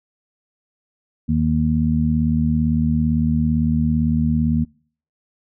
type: harmonic tone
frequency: 77.78 Hz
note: D#2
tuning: in tune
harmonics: 1 / 2 / 3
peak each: -22 / -20 / -18 dBFS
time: 1.28-4.65 s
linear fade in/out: 20 ms
effects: noise-tail reverb RT60 0.5 s tail -26 dB re dry